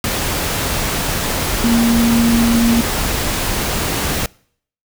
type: tone in noise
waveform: sine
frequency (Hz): 232.8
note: A#3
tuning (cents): -2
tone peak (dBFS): -11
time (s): 1.64-2.81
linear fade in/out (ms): 2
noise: pink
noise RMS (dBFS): -19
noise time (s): 0.04-4.26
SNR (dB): +5
effects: noise-tail reverb RT60 0.6 s tail -25 dB re dry